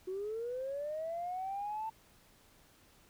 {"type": "linear sweep", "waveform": "sine", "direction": "up", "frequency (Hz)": [364.3, 894], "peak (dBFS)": -35, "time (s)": [0.07, 1.9], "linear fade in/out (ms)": 10, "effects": ["tanh soft clip ceiling -31 dBFS", "pink hiss -64 dBFS RMS until 3.09 s"]}